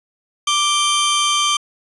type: tone pair together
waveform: sawtooth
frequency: 1177 / 3139 Hz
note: D6 / G7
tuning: +3 / +2 cents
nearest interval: octave + perfect fourth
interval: 1699 cents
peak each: -14 dBFS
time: 0.47-1.57 s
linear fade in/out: 5 ms
effects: resampled to 24000 Hz + 8-bit